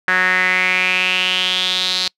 sawtooth tone with band-pass filter sweep, 184.1 Hz, F#3, 8 cents flat, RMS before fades -17 dBFS, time 0.08-2.08 s, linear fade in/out 0 ms, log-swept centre 1700 to 4200 Hz, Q 5.6, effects noise-tail reverb RT60 0.1 s tail -26 dB re dry

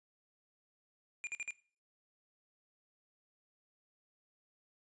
square tone bursts, 2405 Hz, D7, 41 cents sharp, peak -38 dBFS, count 4, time 1.24-1.507 s, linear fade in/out 0 ms, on 30 ms, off 49 ms, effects noise-tail reverb RT60 0.4 s tail -19 dB re dry + resampled to 22050 Hz

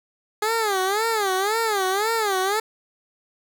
15% pulse tone with vibrato, 413.3 Hz, G#4, 8 cents flat, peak -14 dBFS, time 0.42-2.6 s, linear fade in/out 5 ms, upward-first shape sine, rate 1.9 Hz, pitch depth 180 cents each way, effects none

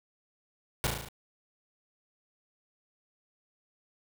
pink noise with echo, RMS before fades -28 dBFS, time 0.84-0.87 s, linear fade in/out 0 ms, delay 36 ms, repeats 6, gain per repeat -3 dB, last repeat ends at 1.086 s, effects none

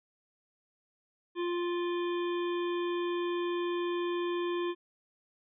harmonic tone, 349.2 Hz, F4, in tune, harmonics 1 / 3 / 5 / 7 / 9 / 10, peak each -30 / -39 / -46 / -48 / -48 / -50 dBFS, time 1.35-4.75 s, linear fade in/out 50 ms, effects none

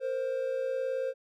triangle tone pair together, 466.2 / 525 Hz, A#4 / C5, 0 / +6 cents, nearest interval major second, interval 206 cents, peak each -34 / -28 dBFS, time 0-1.14 s, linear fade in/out 50 ms, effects none

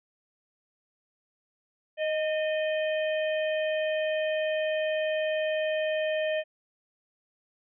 harmonic tone with a mistuned harmonic, 622 Hz, D#5, 1 cent flat, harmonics 1 / 3 / 4 / 5, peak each -26 / -36 / -38 / -40 dBFS, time 1.97-6.44 s, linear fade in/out 50 ms, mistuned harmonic 3, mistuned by -40 cents, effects none

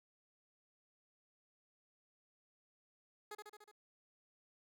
15% pulse tone with echo, 420 Hz, G#4, 19 cents sharp, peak -39 dBFS, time 3.31-3.35 s, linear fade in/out 5 ms, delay 73 ms, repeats 5, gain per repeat -3 dB, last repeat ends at 3.715 s, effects none

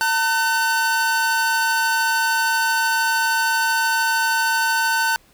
45% pulse tone pair together, 905.2 / 1513 Hz, A5 / F#6, +49 / +38 cents, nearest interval major sixth, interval 889 cents, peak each -21 / -19 dBFS, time 0.01-5.16 s, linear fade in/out 0 ms, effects pink hiss -55 dBFS RMS until 5.33 s

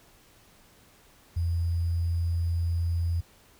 sine tone with sample-and-hold, 84.8 Hz, E2, 50 cents sharp, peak -24 dBFS, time 1.36-3.21 s, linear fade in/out 10 ms, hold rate 4900 Hz, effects pink hiss -58 dBFS RMS until 3.59 s

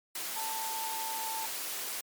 sine tone in noise, 890 Hz, A5, 20 cents sharp, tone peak -36 dBFS, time 0.36-1.46 s, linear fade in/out 5 ms, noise white, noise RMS -37 dBFS, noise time 0.15-2.01 s, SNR -2 dB, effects high-pass 300 Hz 12 dB/octave + MP3 96 kbps

